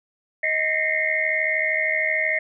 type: tone cluster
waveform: sine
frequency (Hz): 630 / 1839 / 2039 / 2112 / 2191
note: D#5 / A#6 / C7 / C7 / C#7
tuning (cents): +21 / -24 / -45 / +16 / -21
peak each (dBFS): -28 / -25 / -27 / -24 / -29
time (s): 0.43-2.39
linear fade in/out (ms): 5
effects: none